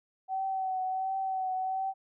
sine tone with vibrato, 759 Hz, F#5, 44 cents sharp, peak -29 dBFS, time 0.28-1.94 s, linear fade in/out 50 ms, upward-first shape triangle, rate 1.4 Hz, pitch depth 31 cents each way, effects none

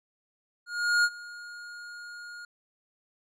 square tone with ADSR envelope, 1428 Hz, F6, 38 cents sharp, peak -20 dBFS, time 0.66-2.45 s, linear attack 380 ms, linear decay 52 ms, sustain -21 dB, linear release 3 ms, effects low-pass 7000 Hz 12 dB/octave

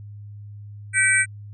sine tone cluster, 1534 / 1951 / 2311 / 8480 Hz, G6 / B6 / D7 / C9, -38 / -22 / -28 / +22 cents, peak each -21 dBFS, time 0.93-1.26 s, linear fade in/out 50 ms, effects added 103 Hz sine -36 dBFS peak until 1.53 s

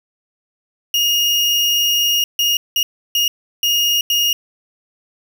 35% pulse tone bursts at uneven times, 2854 Hz, F7, 37 cents sharp, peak -12 dBFS, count 6, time 0.94-2.24 / 2.39-2.57 / 2.76-2.83 / 3.15-3.28 / 3.63-4.01 / 4.1-4.33 s, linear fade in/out 2 ms, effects none

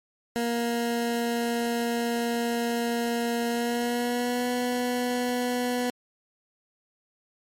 20% pulse tone with pitch glide, 235.3 to 246.3 Hz, A#3 to B3, +16 to -5 cents, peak -20 dBFS, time 0.36-5.9 s, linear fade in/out 0 ms, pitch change +79 cents, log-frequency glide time 3.48-4.48 s, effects MP3 64 kbps

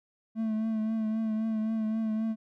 triangle tone with vibrato, 220 Hz, A3, in tune, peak -25 dBFS, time 0.35-2.36 s, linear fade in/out 50 ms, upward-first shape triangle, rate 3.8 Hz, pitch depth 36 cents each way, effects none

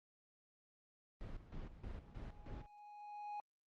brown noise with tremolo, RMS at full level -47 dBFS, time 1.21-2.66 s, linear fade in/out 0 ms, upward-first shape square, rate 3.2 Hz, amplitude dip 70%
triangle tone with exponential growth, 830.6 Hz, G#5, in tune, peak -40 dBFS, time 1.65-3.4 s, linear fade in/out 1 ms, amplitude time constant 380 ms
effects low-pass 4000 Hz 12 dB/octave + Opus 24 kbps

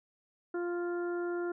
harmonic tone, 349.2 Hz, F4, in tune, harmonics 1 / 2 / 3 / 4 / 5, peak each -32 / -44 / -50 / -43 / -56 dBFS, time 0.54-1.52 s, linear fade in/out 5 ms, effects none

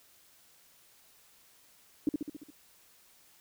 sine tone with echo, 296.2 Hz, D4, 15 cents sharp, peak -23 dBFS, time 2.07-2.09 s, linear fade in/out 2 ms, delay 69 ms, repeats 6, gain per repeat -4 dB, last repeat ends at 2.504 s, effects white hiss -62 dBFS RMS until 3.4 s

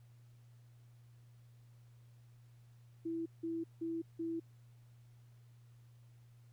sine tone bursts, 330 Hz, E4, 2 cents sharp, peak -36 dBFS, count 4, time 3.05-4.4 s, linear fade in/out 10 ms, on 210 ms, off 170 ms, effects added 119 Hz sine -58 dBFS peak until 6.52 s + pink hiss -75 dBFS RMS until 6.52 s

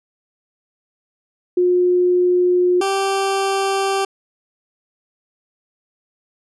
sine / 20% pulse tone pair in turn, 358.7 / 390.3 Hz, F4 / G4, +46 / -8 cents, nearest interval minor second, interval 146 cents, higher second, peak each -12 dBFS, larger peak neither, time 1.57-2.81 / 2.81-4.05 s, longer neither, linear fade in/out 5 ms, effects resampled to 24000 Hz

